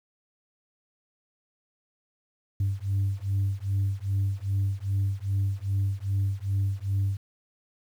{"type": "beating tone pair", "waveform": "sine", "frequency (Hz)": [97.1, 99.6], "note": ["G2", "G2"], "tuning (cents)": [-16, 28], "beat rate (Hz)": 2.5, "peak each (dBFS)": -26, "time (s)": [2.6, 7.17], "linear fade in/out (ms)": 5, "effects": ["tanh soft clip ceiling -20 dBFS", "9-bit"]}